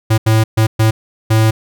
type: tone bursts at uneven times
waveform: square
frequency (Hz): 110.5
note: A2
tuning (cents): +8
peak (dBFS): -9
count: 5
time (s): 0.1-0.18 / 0.26-0.44 / 0.57-0.67 / 0.79-0.91 / 1.3-1.51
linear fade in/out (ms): 10
effects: none